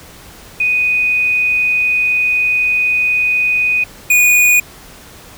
sine / square tone pair in turn, 2488 / 2461 Hz, D#7 / D#7, -1 / -20 cents, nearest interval unison, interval 19 cents, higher first, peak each -11 / -8 dBFS, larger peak second, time 0.6-3.84 / 4.1-4.6 s, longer first, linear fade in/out 5 ms, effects pink hiss -38 dBFS RMS until 5.37 s

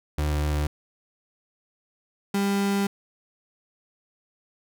35% pulse tone pair in turn, 74.6 / 199.16 Hz, D2 / G3, +28 / +28 cents, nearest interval octave + perfect fourth, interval 1700 cents, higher second, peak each -21 / -20 dBFS, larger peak second, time 0.18-0.67 / 2.34-2.87 s, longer second, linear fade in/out 5 ms, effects none

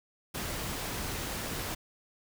pink noise, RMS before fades -36 dBFS, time 0.34-1.75 s, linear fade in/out 10 ms, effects none

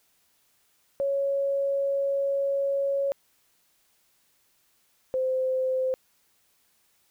sine tone pair in turn, 554.4 / 518.6 Hz, C#5 / C5, 0 / -15 cents, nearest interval minor second, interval 115 cents, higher first, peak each -23 / -23 dBFS, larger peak neither, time 1-3.12 / 5.14-5.94 s, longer first, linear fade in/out 0 ms, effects white hiss -67 dBFS RMS until 7.1 s

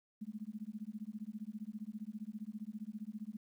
sine tone with tremolo, 213.4 Hz, G#3, 47 cents sharp, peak -38 dBFS, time 0.21-3.37 s, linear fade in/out 10 ms, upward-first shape sine, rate 15 Hz, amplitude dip 100%, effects 12-bit

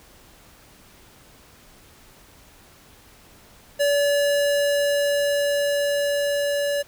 square tone with level ramp, 573 Hz, D5, 43 cents flat, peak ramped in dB -18 to -22 dBFS, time 3.79-6.83 s, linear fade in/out 20 ms, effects pink hiss -51 dBFS RMS until 6.87 s

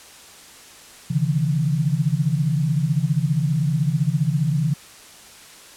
sine tone cluster, 135.9 / 150.3 / 165.7 Hz, C#3 / D3 / E3, -34 / +40 / +9 cents, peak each -22 dBFS, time 1.1-4.74 s, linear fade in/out 10 ms, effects white hiss -44 dBFS RMS until 5.76 s + low-pass 10000 Hz 12 dB/octave

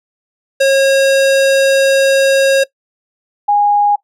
square / sine tone pair in turn, 543 / 822.1 Hz, C#5 / G#5, -36 / -18 cents, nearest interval perfect fifth, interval 718 cents, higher second, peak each -8 dBFS, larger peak neither, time 0.6-2.64 / 3.48-3.96 s, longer first, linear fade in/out 10 ms, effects noise-tail reverb RT60 0.1 s tail -20 dB re dry + low-pass 10000 Hz 12 dB/octave

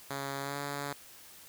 5% pulse tone with pitch glide, 138.59 to 142.4 Hz, C#3 to C#3, 0 to +47 cents, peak -24 dBFS, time 0.1-0.93 s, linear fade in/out 5 ms, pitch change +47 cents, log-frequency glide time 0.41-0.58 s, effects white hiss -53 dBFS RMS until 1.48 s

